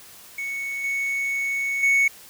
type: tone with level steps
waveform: triangle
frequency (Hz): 2217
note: C#7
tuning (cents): 0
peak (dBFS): -25 / -21 / -14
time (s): 0.38-2.08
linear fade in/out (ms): 5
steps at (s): 0.84 / 1.83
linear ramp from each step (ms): 2
effects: white hiss -46 dBFS RMS until 2.29 s